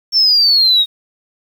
sine exponential sweep, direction down, 5440 to 3729 Hz, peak -7 dBFS, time 0.12-0.86 s, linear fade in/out 50 ms, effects tanh soft clip ceiling -3 dBFS + 7-bit

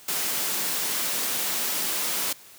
white high-pass noise, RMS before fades -27 dBFS, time 0.08-2.33 s, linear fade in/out 5 ms, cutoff 150 Hz, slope 24 dB/octave, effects white hiss -49 dBFS RMS until 2.58 s + high-pass 80 Hz 12 dB/octave

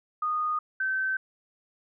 sine tone pair in turn, 1233 / 1541.2 Hz, D#6 / G6, -16 / -30 cents, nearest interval major third, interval 386 cents, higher second, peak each -25 dBFS, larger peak neither, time 0.22-0.59 / 0.8-1.17 s, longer neither, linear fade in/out 5 ms, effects none

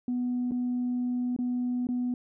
sine tone with dropouts, 246.9 Hz, B3, in tune, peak -25 dBFS, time 0.08-2.14 s, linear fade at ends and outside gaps 2 ms, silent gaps 0.511-0.518 / 1.364-1.388 / 1.87-1.888 s, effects tanh soft clip ceiling -23 dBFS

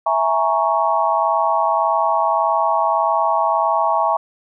sine chord, A# half-diminished seventh, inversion second, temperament equal, 659.3 / 830.6 / 932.3 / 1108.7 Hz, E5 / G#5 / A#5 / C#6, 0 / 0 / 0 / 0 cents, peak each -20 dBFS, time 0.06-4.17 s, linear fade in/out 5 ms, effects none

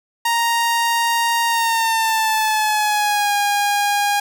sawtooth tone with pitch glide, 932.3 to 816.3 Hz, A#5 to G#5, 0 to -30 cents, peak -12 dBFS, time 0.25-4.2 s, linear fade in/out 5 ms, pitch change -230 cents, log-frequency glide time 1.46-3.34 s, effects none

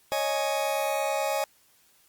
40% pulse chord, C# suspended second, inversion none, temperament just, 554.4 / 623.7 / 831.5 Hz, C#5 / D#5 / G#5, 0 / +4 / +2 cents, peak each -29 dBFS, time 0.12-1.44 s, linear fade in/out 0 ms, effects white hiss -62 dBFS RMS until 2.08 s + Opus 48 kbps

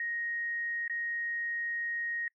sine tone with dropouts, 1873 Hz, A#6, 8 cents sharp, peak -32 dBFS, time 0-2.28 s, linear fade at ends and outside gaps 2 ms, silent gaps 0.879-0.897 s, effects noise-tail reverb RT60 0.1 s tail -25 dB re dry

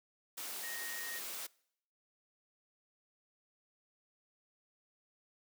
sine tone in noise, 1864.7 Hz, A#6, in tune, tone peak -44 dBFS, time 0.63-1.19 s, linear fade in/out 10 ms, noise white, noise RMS -43 dBFS, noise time 0.37-1.47 s, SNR -4 dB, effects noise-tail reverb RT60 0.7 s tail -24 dB re dry + high-pass 300 Hz 12 dB/octave

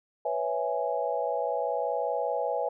sine chord, C# minor seventh, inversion third, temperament equal, 493.9 / 554.4 / 659.3 / 830.6 Hz, B4 / C#5 / E5 / G#5, 0 / 0 / 0 / 0 cents, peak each -32 dBFS, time 0.25-2.69 s, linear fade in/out 5 ms, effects none

